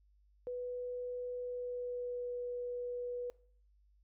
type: tone with pitch glide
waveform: sine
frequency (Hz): 493.9 to 489.1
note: B4 to B4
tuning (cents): 0 to -17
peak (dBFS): -37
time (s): 0.47-3.3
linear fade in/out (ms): 0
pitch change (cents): -17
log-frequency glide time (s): 1.37-2.32
effects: noise-tail reverb RT60 0.5 s tail -21 dB re dry + added 50 Hz sine -65 dBFS peak until 4.03 s